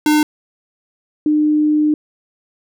square / sine tone pair in turn, 302.4 / 302.4 Hz, D#4 / D#4, -49 / -49 cents, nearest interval unison, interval 0 cents, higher neither, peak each -11 dBFS, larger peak neither, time 0.06-0.23 / 1.26-1.94 s, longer second, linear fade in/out 2 ms, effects none

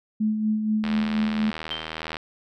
sine tone with tremolo, 215.3 Hz, A3, 37 cents flat, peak -19 dBFS, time 0.2-1.51 s, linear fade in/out 10 ms, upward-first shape sine, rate 4.2 Hz, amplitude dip 45%
click train, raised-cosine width 0.3 ms, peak -15 dBFS, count 107, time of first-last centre 0.84-2.168 s, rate 79.8 Hz
sine tone with exponential decay, 3136 Hz, G7, in tune, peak -25 dBFS, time 1.71-2 s, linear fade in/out 0 ms, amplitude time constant 62 ms
effects none

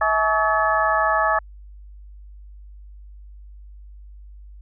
sine tone cluster, 647 / 851 / 1128 / 1283 / 1717 Hz, E5 / G#5 / C#6 / E6 / A6, -32 / +42 / +30 / -47 / -43 cents, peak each -23 dBFS, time 0.01-1.39 s, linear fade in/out 5 ms, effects added 50 Hz sine -39 dBFS peak until 4.61 s

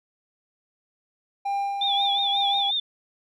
triangle tone with tremolo, 798 Hz, G5, 31 cents sharp, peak -21 dBFS, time 1.45-2.71 s, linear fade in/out 10 ms, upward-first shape sine, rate 2.2 Hz, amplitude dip 35%
sine tone with vibrato, 3520 Hz, A7, in tune, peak -22 dBFS, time 1.81-2.8 s, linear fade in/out 5 ms, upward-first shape triangle, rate 5.6 Hz, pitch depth 99 cents each way
effects none

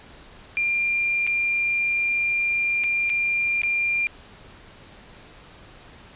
sine tone with dropouts, 2391 Hz, D7, 30 cents sharp, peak -20 dBFS, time 0.57-4.07 s, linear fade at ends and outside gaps 0 ms, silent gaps 1.267-1.274 / 2.837-2.841 / 3.095-3.1 / 3.618-3.634 s, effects pink hiss -47 dBFS RMS until 6.15 s + resampled to 8000 Hz

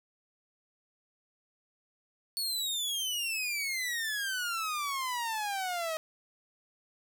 sawtooth exponential sweep, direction down, 4458 to 626 Hz, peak -28 dBFS, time 2.37-5.97 s, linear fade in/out 0 ms, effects none

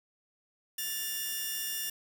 5% pulse tone pair together, 1765 / 2839 Hz, A6 / F7, +5 / +28 cents, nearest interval minor sixth, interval 823 cents, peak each -26 dBFS, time 0.78-1.9 s, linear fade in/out 5 ms, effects 8-bit

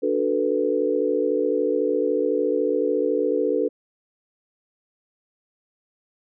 sine chord, B minor seventh, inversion first, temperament equal, 293.7 / 370 / 440 / 493.9 Hz, D4 / F#4 / A4 / B4, 0 / 0 / 0 / 0 cents, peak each -26 / -27 / -23 / -24 dBFS, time 0.02-3.69 s, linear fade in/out 20 ms, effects none

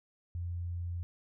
sine tone, 86.9 Hz, F2, 8 cents flat, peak -34 dBFS, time 0.35-1.03 s, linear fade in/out 0 ms, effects none

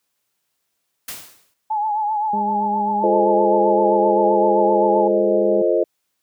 white noise with exponential decay, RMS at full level -28 dBFS, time 1.08-1.54 s, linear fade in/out 5 ms, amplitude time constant 100 ms
sine tone with vibrato, 850 Hz, G#5, 40 cents sharp, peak -18 dBFS, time 1.7-5.08 s, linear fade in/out 10 ms, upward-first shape triangle, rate 7.7 Hz, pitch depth 69 cents each way
harmonic tone, 205.6 Hz, G#3, 17 cents flat, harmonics 1 / 2 / 3 / 4, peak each -25 / -31 / -35 / -37 dBFS, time 2.33-5.62 s, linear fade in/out 5 ms
sine chord, F dominant seventh, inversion none, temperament equal, 349.2 / 440 / 523.3 / 622.3 Hz, F4 / A4 / C5 / Eb5, 0 / 0 / 0 / 0 cents, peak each -20 dBFS, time 3.03-5.84 s, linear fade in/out 10 ms
effects white hiss -73 dBFS RMS until 6.22 s + high-pass 80 Hz 12 dB/octave

